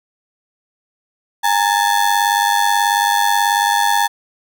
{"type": "ring-modulated tone", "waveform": "35% pulse", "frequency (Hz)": 871, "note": "A5", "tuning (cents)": -18, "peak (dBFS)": -8, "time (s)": [1.43, 4.08], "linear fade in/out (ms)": 20, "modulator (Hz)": 49.2, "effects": []}